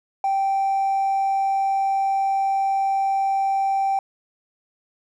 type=tone with hard clipping; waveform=triangle; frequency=781 Hz; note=G5; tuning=7 cents flat; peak=-18 dBFS; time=0.24-3.99 s; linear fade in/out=2 ms; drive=2 dB; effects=none